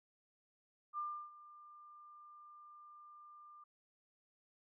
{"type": "tone with ADSR envelope", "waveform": "sine", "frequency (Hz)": 1196, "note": "D6", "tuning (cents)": 31, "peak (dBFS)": -37, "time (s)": [0.93, 3.64], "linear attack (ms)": 51, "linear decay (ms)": 320, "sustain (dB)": -18, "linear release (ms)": 6, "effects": []}